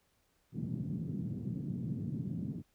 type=band-pass noise; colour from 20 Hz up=white; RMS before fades=-38 dBFS; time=0.52-2.63 s; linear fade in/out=50 ms; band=120 to 210 Hz; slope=24 dB/octave; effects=pink hiss -74 dBFS RMS until 2.74 s